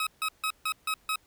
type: tone bursts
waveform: 20% pulse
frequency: 1276 Hz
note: D#6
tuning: 43 cents sharp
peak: -22 dBFS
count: 6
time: 0-1.158 s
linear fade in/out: 2 ms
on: 68 ms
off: 150 ms
effects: pink hiss -64 dBFS RMS until 1.26 s